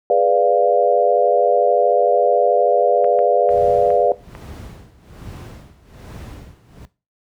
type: chord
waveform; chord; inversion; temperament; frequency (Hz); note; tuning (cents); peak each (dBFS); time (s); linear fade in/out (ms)
sine; G# diminished seventh; none; equal; 415.3 / 493.9 / 587.3 / 698.5; G#4 / B4 / D5 / F5; 0 / 0 / 0 / 0; -20 / -16 / -16 / -17; 0.1-4.12; 2
type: clicks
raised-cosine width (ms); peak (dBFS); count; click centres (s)
0.5; -20; 5; 3.044 / 3.19 / 3.491 / 3.904 / 4.351
type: noise with tremolo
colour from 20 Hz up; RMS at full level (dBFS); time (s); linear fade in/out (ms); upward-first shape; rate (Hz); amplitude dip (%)
brown; -30; 3.5-6.85; 0; sine; 1.2; 85
effects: noise-tail reverb RT60 0.3 s tail -17 dB re dry + high-pass 60 Hz 12 dB/octave